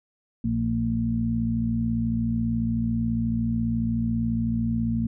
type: harmonic tone with a mistuned harmonic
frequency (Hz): 58.27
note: A#1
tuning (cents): 0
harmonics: 1 / 2 / 3 / 4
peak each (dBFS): -32 / -28 / -34 / -24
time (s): 0.44-5.07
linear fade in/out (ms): 5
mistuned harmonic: 4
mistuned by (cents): -31
effects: none